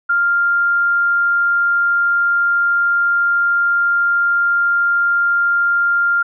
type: tone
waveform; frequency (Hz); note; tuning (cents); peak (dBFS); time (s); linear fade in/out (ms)
sine; 1396.9; F6; 0; -12; 0.09-6.23; 10
effects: none